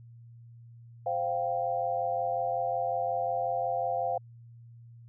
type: chord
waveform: sine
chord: C suspended fourth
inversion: none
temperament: equal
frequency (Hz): 523.3 / 698.5 / 784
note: C5 / F5 / G5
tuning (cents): 0 / 0 / 0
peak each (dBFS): -33 / -30 / -33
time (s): 1.06-4.18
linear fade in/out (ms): 5
effects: added 117 Hz sine -48 dBFS peak until 5.08 s